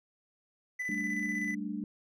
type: tone with tremolo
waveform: triangle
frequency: 1998 Hz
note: B6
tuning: 20 cents sharp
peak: -30 dBFS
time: 0.79-1.55 s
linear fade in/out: 10 ms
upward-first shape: square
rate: 16 Hz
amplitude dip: 30%
type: chord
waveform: sine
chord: G suspended second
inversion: none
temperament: just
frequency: 196 / 220.5 / 294 Hz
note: G3 / A3 / D4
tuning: 0 / +4 / +2 cents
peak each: -38 dBFS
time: 0.89-1.84 s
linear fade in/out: 2 ms
effects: none